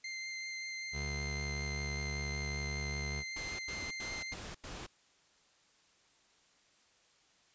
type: tone with vibrato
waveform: sawtooth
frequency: 2088 Hz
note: C7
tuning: 4 cents flat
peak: -36 dBFS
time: 0.04-4.34 s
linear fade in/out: 5 ms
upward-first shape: triangle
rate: 5.2 Hz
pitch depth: 10 cents each way
type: tone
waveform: 25% pulse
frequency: 71.4 Hz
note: D2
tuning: 48 cents flat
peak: -34 dBFS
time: 0.92-3.24 s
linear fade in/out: 50 ms
type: noise bursts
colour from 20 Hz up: pink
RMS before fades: -45 dBFS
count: 5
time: 3.36-4.866 s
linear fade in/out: 5 ms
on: 230 ms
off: 89 ms
effects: white hiss -68 dBFS RMS until 7.54 s + resampled to 16000 Hz